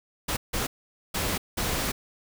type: noise bursts at uneven times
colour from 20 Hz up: pink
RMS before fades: -28 dBFS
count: 4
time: 0.28-0.37 / 0.53-0.67 / 1.14-1.38 / 1.57-1.92 s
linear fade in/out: 10 ms
effects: none